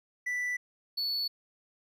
triangle tone pair in turn, 1975.5 / 4435 Hz, B6 / C#8, 0 / 0 cents, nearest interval octave + major second, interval 1400 cents, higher second, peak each -28 dBFS, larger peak neither, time 0.26-0.57 / 0.97-1.28 s, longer neither, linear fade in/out 10 ms, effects none

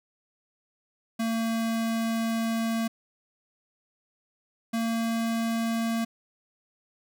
square tone pair in turn, 226.8 / 228.2 Hz, A#3 / A#3, -47 / -37 cents, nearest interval unison, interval 10 cents, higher second, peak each -26 / -26 dBFS, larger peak neither, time 1.19-2.88 / 4.73-6.05 s, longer first, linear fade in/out 10 ms, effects none

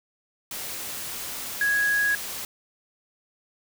sine tone in noise, 1660 Hz, G#6, 1 cent flat, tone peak -20 dBFS, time 1.61-2.15 s, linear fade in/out 2 ms, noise white, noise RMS -34 dBFS, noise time 0.51-2.45 s, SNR +11 dB, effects none

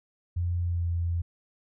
sine tone with pitch glide, 87.31 to 85.41 Hz, F2 to F2, 0 to -38 cents, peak -25 dBFS, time 0.36-1.22 s, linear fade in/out 10 ms, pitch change -38 cents, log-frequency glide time 0.61-0.87 s, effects none

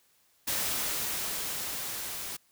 white noise with level ramp, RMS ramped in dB -30 to -38 dBFS, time 0.47-2.37 s, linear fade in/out 10 ms, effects white hiss -67 dBFS RMS until 2.51 s

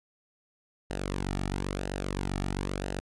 sawtooth tone with flanger, 47.66 Hz, G1, 48 cents flat, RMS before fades -33 dBFS, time 0.9-3 s, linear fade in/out 0 ms, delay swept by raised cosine 0.87 to 1.97 ms, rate 1 Hz, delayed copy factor -0.65, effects resampled to 24000 Hz

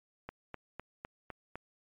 click train, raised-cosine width 0.5 ms, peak -26 dBFS, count 6, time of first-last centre 0.29-1.556 s, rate 3.95 Hz, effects MP3 64 kbps

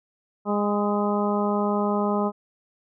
harmonic tone with a mistuned harmonic, 205.5 Hz, G#3, 18 cents flat, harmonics 1 / 2 / 3 / 4 / 5 / 6, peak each -24 / -27 / -29 / -30 / -31 / -32 dBFS, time 0.45-2.32 s, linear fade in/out 50 ms, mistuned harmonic 6, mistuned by +27 cents, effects none

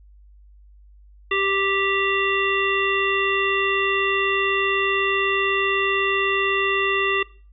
harmonic tone, 392 Hz, G4, in tune, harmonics 1 / 3 / 5 / 7 / 9, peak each -24 / -25 / -24 / -24 / -31 dBFS, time 1.31-7.23 s, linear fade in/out 5 ms, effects noise-tail reverb RT60 0.4 s tail -21 dB re dry + added 50 Hz sine -46 dBFS peak until 7.52 s

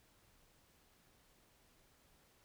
silence, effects pink hiss -70 dBFS RMS until 2.44 s

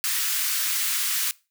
white high-pass noise, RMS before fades -25 dBFS, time 0.04-1.31 s, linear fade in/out 0 ms, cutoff 1300 Hz, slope 24 dB/octave, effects noise-tail reverb RT60 0.3 s tail -22 dB re dry

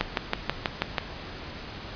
click train, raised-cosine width 0.3 ms, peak -7 dBFS, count 7, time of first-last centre 0.01-0.982 s, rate 6.17 Hz, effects pink hiss -39 dBFS RMS until 1.95 s + resampled to 11025 Hz

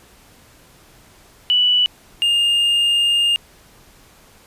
sine / triangle tone pair in turn, 2960 / 2821 Hz, F#7 / F7, 0 / +17 cents, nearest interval minor second, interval 83 cents, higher first, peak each -12 dBFS, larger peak neither, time 1.5-1.86 / 2.22-3.36 s, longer second, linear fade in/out 0 ms, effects pink hiss -49 dBFS RMS until 4.46 s + resampled to 32000 Hz

